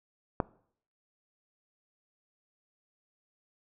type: click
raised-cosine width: 1 ms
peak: -12 dBFS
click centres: 0.402 s
effects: noise-tail reverb RT60 0.6 s tail -21 dB re dry